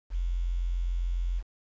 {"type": "tone with quantisation", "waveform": "sine", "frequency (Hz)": 43.65, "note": "F1", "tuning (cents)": 0, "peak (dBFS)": -26, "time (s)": [0.1, 1.43], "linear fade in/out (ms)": 50, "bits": 9, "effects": ["resampled to 16000 Hz"]}